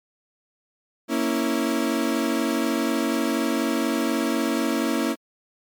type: chord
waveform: 35% pulse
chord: A# diminished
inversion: none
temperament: equal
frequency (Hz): 233.1 / 277.2 / 329.6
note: A#3 / C#4 / E4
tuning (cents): 0 / 0 / 0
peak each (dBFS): -24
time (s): 1.08-5.16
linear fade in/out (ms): 50
effects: MP3 96 kbps